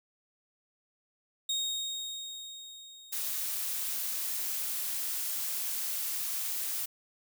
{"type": "tone with exponential decay", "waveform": "30% pulse", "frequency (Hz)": 3729, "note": "A#7", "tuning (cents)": 0, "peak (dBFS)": -26, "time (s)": [1.49, 4.48], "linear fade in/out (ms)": 5, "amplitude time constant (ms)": 650}
{"type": "noise", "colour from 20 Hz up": "blue", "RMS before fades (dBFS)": -34, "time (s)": [3.12, 6.86], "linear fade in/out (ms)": 10}
{"effects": []}